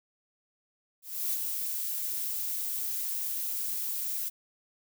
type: noise with ADSR envelope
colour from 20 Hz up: violet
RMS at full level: -29 dBFS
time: 1.02-4.3 s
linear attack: 310 ms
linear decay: 28 ms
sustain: -4 dB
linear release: 22 ms
effects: none